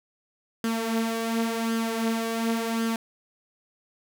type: tone with flanger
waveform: sawtooth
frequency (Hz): 227.2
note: A#3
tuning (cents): -44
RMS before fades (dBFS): -27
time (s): 0.64-2.96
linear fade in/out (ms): 2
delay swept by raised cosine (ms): 0.62 to 6.22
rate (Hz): 0.91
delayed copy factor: +0.55
effects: none